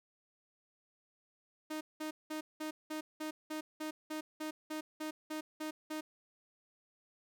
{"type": "tone bursts", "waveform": "sawtooth", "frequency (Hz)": 309.7, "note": "D#4", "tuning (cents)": -8, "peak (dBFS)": -34, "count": 15, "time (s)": [1.7, 6.01], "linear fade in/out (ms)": 10, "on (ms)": 110, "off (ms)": 190, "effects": []}